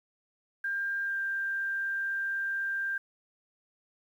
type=tone with pitch glide; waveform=sine; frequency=1597 to 1586 Hz; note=G6 to G6; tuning=+32 to +20 cents; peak=-29 dBFS; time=0.64-2.98 s; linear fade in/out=5 ms; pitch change=-12 cents; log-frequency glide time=1.05-1.18 s; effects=10-bit